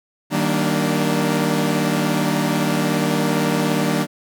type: chord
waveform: sawtooth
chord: Eb major seventh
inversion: none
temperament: equal with one note detuned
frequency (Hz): 155.56 / 191.85 / 233.1 / 293.7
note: Eb3 / G3 / Bb3 / D4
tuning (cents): 0 / -37 / 0 / 0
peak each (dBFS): -19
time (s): 0.3-4.07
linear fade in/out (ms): 50
effects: none